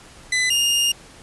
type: tone pair in turn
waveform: sawtooth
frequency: 2007 / 2828 Hz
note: B6 / F7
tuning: +27 / +21 cents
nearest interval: tritone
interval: 594 cents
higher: second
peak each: -14 / -13 dBFS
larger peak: second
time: 0.32-0.5 / 0.5-0.92 s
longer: second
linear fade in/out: 5 ms
effects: pink hiss -45 dBFS RMS until 1.22 s + resampled to 24000 Hz